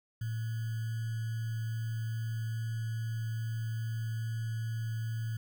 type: tone with sample-and-hold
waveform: sine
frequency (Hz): 112.8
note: A2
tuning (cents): +44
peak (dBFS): -32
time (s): 0.21-5.37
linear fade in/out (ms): 5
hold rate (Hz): 1575
effects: none